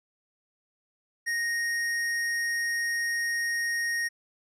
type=tone; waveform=square; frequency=1864.7 Hz; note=A#6; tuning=in tune; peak=-27 dBFS; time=1.26-4.09 s; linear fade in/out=20 ms; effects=low-pass 11000 Hz 12 dB/octave